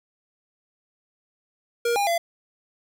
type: tone with pitch steps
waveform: square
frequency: 472.3 / 809 / 680 Hz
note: A#4 / G#5 / F5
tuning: +23 / -46 / -46 cents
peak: -21 dBFS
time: 1.85-2.18 s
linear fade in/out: 5 ms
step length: 110 ms
effects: none